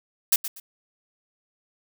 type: noise with echo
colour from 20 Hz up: blue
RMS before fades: -18 dBFS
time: 0.32-0.36 s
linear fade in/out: 5 ms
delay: 120 ms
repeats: 2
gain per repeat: -12 dB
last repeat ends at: 0.6 s
effects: none